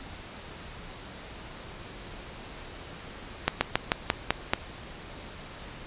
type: slowing click train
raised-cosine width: 0.3 ms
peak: -5 dBFS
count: 7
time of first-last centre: 3.48-4.535 s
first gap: 130 ms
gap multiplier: 1.12
effects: pink hiss -43 dBFS RMS until 5.86 s + resampled to 8000 Hz

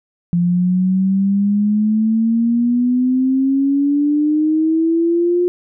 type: exponential sweep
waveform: sine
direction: up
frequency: 172.3 to 357.2 Hz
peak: -12 dBFS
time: 0.33-5.48 s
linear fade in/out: 0 ms
effects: none

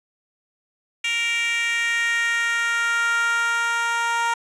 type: tone with high-pass filter sweep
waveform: 10% pulse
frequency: 466.2 Hz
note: A#4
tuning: in tune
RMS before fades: -22 dBFS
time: 1.04-4.34 s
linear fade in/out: 5 ms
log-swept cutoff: 2500 to 1000 Hz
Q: 3.9
effects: resampled to 24000 Hz

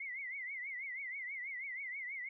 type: tone with vibrato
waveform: sine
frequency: 2093 Hz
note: C7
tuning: in tune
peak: -40 dBFS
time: 0-2.29 s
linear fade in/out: 5 ms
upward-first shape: triangle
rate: 6.2 Hz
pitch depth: 150 cents each way
effects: none

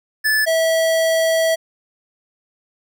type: tone pair in turn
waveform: square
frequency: 1738 / 651 Hz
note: A6 / E5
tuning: -22 / -22 cents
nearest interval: octave + perfect fourth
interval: 1700 cents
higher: first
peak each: -15 dBFS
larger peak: neither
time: 0.24-0.46 / 0.46-1.56 s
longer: second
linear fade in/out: 20 ms
effects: none

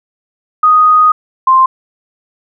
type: tone pair in turn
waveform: sine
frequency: 1244.5 / 1047.5 Hz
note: D#6 / C6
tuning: 0 / +2 cents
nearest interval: minor third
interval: 298 cents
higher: first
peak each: -4 dBFS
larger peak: neither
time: 0.63-1.12 / 1.47-1.66 s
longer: first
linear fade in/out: 5 ms
effects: none

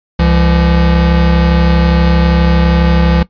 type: tone pair together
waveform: square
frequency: 67.35 / 169.7 Hz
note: C#2 / F3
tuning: -49 / -49 cents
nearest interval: octave + major third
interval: 1600 cents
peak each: -11 / -11 dBFS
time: 0.19-3.23 s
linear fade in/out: 5 ms
effects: noise-tail reverb RT60 0.1 s tail -17 dB re dry + resampled to 11025 Hz

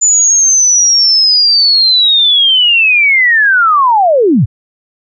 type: linear sweep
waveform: sine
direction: down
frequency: 7040 to 83 Hz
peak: -5 dBFS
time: 0.01-4.46 s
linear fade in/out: 20 ms
effects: none

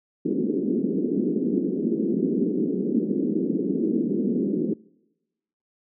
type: band-pass noise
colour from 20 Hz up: pink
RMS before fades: -24 dBFS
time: 0.25-4.74 s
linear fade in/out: 10 ms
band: 190 to 410 Hz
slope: 48 dB/octave
effects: noise-tail reverb RT60 1.0 s tail -25 dB re dry

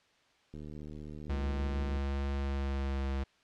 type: click train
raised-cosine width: 3 ms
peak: -33 dBFS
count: 109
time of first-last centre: 0.54-1.97 s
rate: 75.5 Hz
type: tone with pitch glide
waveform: square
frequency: 69.3 to 67.83 Hz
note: C#2 to C#2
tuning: 0 to -37 cents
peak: -32 dBFS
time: 1.29-3.24 s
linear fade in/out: 10 ms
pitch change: -37 cents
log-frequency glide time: 2.32-3.09 s
effects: white hiss -67 dBFS RMS until 3.43 s + low-pass 4000 Hz 12 dB/octave

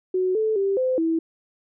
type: tone with pitch steps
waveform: sine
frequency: 370.1 / 436.7 / 392.7 / 514 / 326.4 Hz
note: F#4 / A4 / G4 / C5 / E4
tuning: 0 / -13 / +3 / -31 / -17 cents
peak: -19 dBFS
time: 0.14-1.19 s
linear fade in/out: 5 ms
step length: 210 ms
effects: none

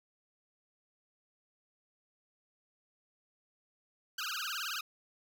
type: tone with vibrato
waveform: 15% pulse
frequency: 1403 Hz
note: F6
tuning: 8 cents sharp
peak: -29 dBFS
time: 4.18-4.81 s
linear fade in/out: 5 ms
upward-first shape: triangle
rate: 19 Hz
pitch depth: 280 cents each way
effects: none

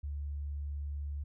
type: tone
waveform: sine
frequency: 72.1 Hz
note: D2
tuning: 31 cents flat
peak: -35 dBFS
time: 0.03-1.24 s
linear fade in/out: 10 ms
effects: none

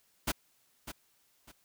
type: noise with echo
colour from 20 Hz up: pink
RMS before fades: -31 dBFS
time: 0.27-0.32 s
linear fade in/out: 10 ms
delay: 600 ms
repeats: 2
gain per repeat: -11 dB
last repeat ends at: 1.52 s
effects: white hiss -70 dBFS RMS until 1.64 s

